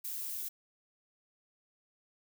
violet noise, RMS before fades -39 dBFS, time 0.04-0.49 s, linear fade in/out 10 ms, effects none

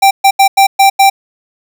square tone bursts at uneven times, 784 Hz, G5, in tune, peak -4 dBFS, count 6, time 0.02-0.11 / 0.24-0.31 / 0.39-0.48 / 0.57-0.67 / 0.79-0.9 / 0.99-1.1 s, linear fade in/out 10 ms, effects none

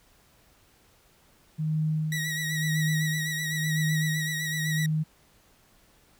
sine tone with tremolo, 155.7 Hz, D#3, 2 cents sharp, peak -23 dBFS, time 1.58-5.04 s, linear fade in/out 20 ms, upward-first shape sine, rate 0.97 Hz, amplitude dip 70%
sawtooth tone with vibrato, 1920 Hz, B6, 49 cents flat, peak -26 dBFS, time 2.12-4.86 s, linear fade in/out 2 ms, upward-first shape sine, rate 7.9 Hz, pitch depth 45 cents each way
effects pink hiss -61 dBFS RMS until 6.19 s

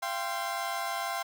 30% pulse chord, F suspended second, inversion none, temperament equal with one note detuned, 682.1 / 784 / 1046.5 Hz, F5 / G5 / C6, -41 / 0 / 0 cents, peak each -33 dBFS, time 0.02-1.23 s, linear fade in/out 10 ms, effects none

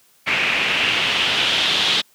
white noise with low-pass filter sweep, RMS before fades -19 dBFS, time 0.26-2.02 s, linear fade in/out 20 ms, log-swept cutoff 2400 to 3600 Hz, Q 3.7, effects white hiss -56 dBFS RMS until 2.14 s + high-pass 100 Hz 12 dB/octave

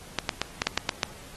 clicks, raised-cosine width 0.2 ms, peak -6 dBFS, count 8, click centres 0.187 / 0.292 / 0.416 / 0.619 / 0.67 / 0.776 / 0.892 / 1.032 s, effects pink hiss -47 dBFS RMS until 1.36 s + AAC 32 kbps

